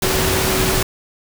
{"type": "tone in noise", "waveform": "sine", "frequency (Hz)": 377.3, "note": "F#4", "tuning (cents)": 34, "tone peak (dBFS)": -22, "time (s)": [0.02, 0.83], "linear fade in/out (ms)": 5, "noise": "pink", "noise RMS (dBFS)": -18, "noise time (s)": [0.02, 0.83], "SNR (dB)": -7, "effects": []}